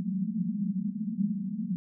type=band-pass noise; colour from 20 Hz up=pink; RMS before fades=-31 dBFS; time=0-1.76 s; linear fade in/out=0 ms; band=180 to 220 Hz; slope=96 dB/octave; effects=none